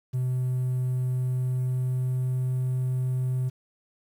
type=tone with pitch glide; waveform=triangle; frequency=127.1 to 128.06 Hz; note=C3 to C3; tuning=-50 to -37 cents; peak=-21 dBFS; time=0.13-3.5 s; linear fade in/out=20 ms; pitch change=+13 cents; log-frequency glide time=1.08-2.55 s; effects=tanh soft clip ceiling -18 dBFS + 9-bit